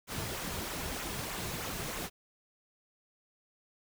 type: noise with flanger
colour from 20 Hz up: pink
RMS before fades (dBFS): -38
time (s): 0.07-2.1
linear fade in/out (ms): 50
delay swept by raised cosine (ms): 0.2 to 3.8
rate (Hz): 3.2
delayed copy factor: -0.5
effects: none